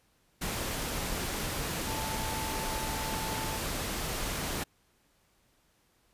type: tone in noise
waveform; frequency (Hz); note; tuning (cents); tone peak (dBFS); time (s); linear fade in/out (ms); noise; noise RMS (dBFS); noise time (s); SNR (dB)
sine; 880; A5; 0; -38; 1.87-3.58; 10; pink; -34; 0.41-4.64; -7
effects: pink hiss -69 dBFS RMS until 6.13 s + resampled to 32000 Hz